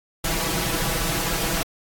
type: noise with comb filter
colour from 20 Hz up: pink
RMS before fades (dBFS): -24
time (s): 0.24-1.63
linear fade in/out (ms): 5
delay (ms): 6.1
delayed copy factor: +0.85
effects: AAC 64 kbps